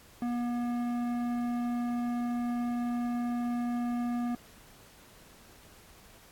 triangle tone with tanh clipping, 240.6 Hz, B3, 45 cents flat, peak -31 dBFS, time 0.22-4.35 s, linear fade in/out 2 ms, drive 17 dB, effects pink hiss -56 dBFS RMS until 6.31 s + AAC 64 kbps

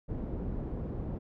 pink low-pass noise, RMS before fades -36 dBFS, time 0.08-1.19 s, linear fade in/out 20 ms, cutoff 390 Hz, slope 12 dB/octave, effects none

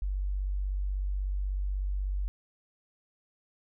sine tone, 48.16 Hz, G1, 30 cents flat, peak -28 dBFS, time 0.02-2.28 s, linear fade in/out 0 ms, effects none

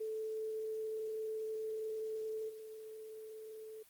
sine tone with level steps, 437.6 Hz, A4, 9 cents flat, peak -37 / -46 dBFS, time 0-3.83 s, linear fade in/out 10 ms, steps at 2.48 s, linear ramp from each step 20 ms, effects white hiss -65 dBFS RMS until 3.89 s + Opus 32 kbps

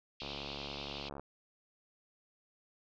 pink band-pass noise, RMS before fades -46 dBFS, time 0.2-1.09 s, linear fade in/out 2 ms, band 2500 to 4700 Hz, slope 48 dB/octave
click train, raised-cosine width 1 ms, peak -30 dBFS, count 70, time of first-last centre 0.22-1.196 s, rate 70.7 Hz
effects none

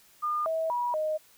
sine tone with pitch steps, 1212 / 646 / 968 / 620 Hz, D#6 / E5 / B5 / D#5, -46 / -35 / -35 / -6 cents, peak -26 dBFS, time 0.22-1.18 s, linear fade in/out 20 ms, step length 240 ms, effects white hiss -59 dBFS RMS until 1.37 s

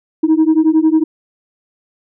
sine beating tone pair, 311.1 / 322.1 Hz, D#4 / E4, 0 / -40 cents, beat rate 11 Hz, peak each -10 dBFS, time 0.23-1.04 s, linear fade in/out 10 ms, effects tanh soft clip ceiling -5 dBFS

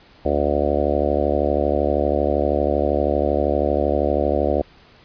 harmonic tone, 72.7 Hz, D2, 17 cents flat, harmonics 1 / 3 / 4 / 5 / 6 / 7 / 8 / 9 / 10, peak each -25 / -29 / -26 / -25 / -28 / -24 / -23 / -26 / -29 dBFS, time 0.25-4.62 s, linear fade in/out 5 ms, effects pink hiss -50 dBFS RMS until 5.04 s + resampled to 11025 Hz

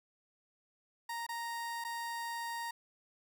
30% pulse tone with dropouts, 932.3 Hz, A#5, in tune, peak -35 dBFS, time 1.09-2.71 s, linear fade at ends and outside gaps 5 ms, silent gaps 1.266-1.289 / 1.841-1.847 s, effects none

